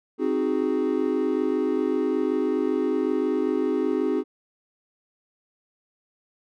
triangle chord, Ab dominant seventh, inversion first, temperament equal with one note detuned, 263.4 / 311.1 / 370 / 415.3 Hz, C4 / Eb4 / Gb4 / Ab4, +12 / 0 / 0 / 0 cents, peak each -25 dBFS, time 0.18-4.24 s, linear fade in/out 50 ms, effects none

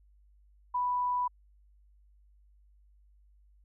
sine tone, 988 Hz, B5, in tune, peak -27 dBFS, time 0.74-1.28 s, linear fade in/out 10 ms, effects added 50 Hz sine -59 dBFS peak until 3.64 s

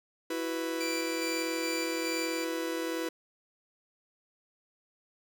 45% pulse chord, E suspended second, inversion none, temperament just, 329.6 / 370.8 / 494.4 Hz, E4 / F#4 / B4, 0 / +4 / +2 cents, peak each -34 / -40 / -36 dBFS, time 0.3-3.09 s, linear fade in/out 5 ms
20% pulse tone with tremolo, 2350 Hz, D7, 1 cent sharp, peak -29 dBFS, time 0.8-2.45 s, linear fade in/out 10 ms, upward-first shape square, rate 2.4 Hz, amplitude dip 35%
effects none

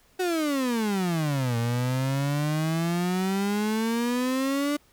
35% pulse exponential two-way sweep, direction down then up, 375.7 to 115.6 to 295 Hz, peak -22 dBFS, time 0.19-4.77 s, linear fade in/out 10 ms, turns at 1.57 s, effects pink hiss -61 dBFS RMS until 4.92 s

